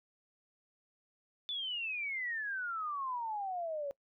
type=exponential sweep; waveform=sine; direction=down; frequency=3520 to 550 Hz; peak=-35 dBFS; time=1.49-3.91 s; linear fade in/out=0 ms; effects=noise-tail reverb RT60 0.1 s tail -23 dB re dry